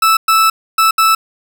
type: tone bursts at uneven times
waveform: 40% pulse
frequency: 1314 Hz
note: E6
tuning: 6 cents flat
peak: -7 dBFS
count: 4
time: 0.02-0.17 / 0.28-0.5 / 0.78-0.91 / 0.98-1.15 s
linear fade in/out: 5 ms
effects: none